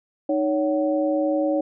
sine tone cluster, 309.2 / 561 / 750 Hz, D#4 / C#5 / F#5, -11 / +21 / +23 cents, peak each -22 / -22 / -31 dBFS, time 0.29-1.61 s, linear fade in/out 5 ms, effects none

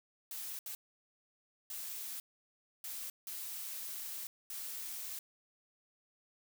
blue noise bursts at uneven times, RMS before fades -43 dBFS, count 6, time 0.31-0.59 / 0.66-0.75 / 1.7-2.2 / 2.84-3.1 / 3.27-4.27 / 4.5-5.19 s, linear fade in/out 2 ms, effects none

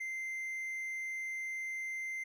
triangle tone, 2083 Hz, C7, 8 cents flat, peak -35 dBFS, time 0-2.24 s, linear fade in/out 10 ms, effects none

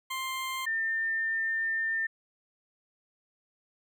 20% pulse / sine tone pair in turn, 1051 / 1801.7 Hz, C6 / A6, +7 / +41 cents, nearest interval major sixth, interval 934 cents, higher second, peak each -27 dBFS, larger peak neither, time 0.1-0.66 / 0.66-2.07 s, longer second, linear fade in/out 10 ms, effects none

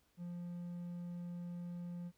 triangle tone, 174.61 Hz, F3, in tune, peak -40 dBFS, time 0.17-2.12 s, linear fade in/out 50 ms, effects pink hiss -75 dBFS RMS until 2.17 s

